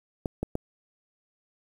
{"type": "clicks", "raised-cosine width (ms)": 2, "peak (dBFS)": -15, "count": 3, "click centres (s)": [0.258, 0.43, 0.554], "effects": ["8-bit"]}